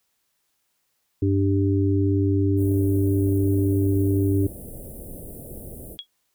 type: harmonic tone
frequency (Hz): 98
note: G2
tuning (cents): 0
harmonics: 1 / 3 / 4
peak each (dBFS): -20 / -22 / -26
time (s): 1.22-4.47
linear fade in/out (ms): 5
type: band-stop noise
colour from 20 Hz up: pink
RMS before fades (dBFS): -38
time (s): 2.56-5.98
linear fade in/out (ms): 50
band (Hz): 630 to 9400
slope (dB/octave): 48
type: tone with exponential decay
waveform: sine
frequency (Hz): 3322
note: G#7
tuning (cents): 0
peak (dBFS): -27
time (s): 5.99-6.07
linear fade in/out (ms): 0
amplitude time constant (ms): 16
effects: white hiss -72 dBFS RMS until 6.34 s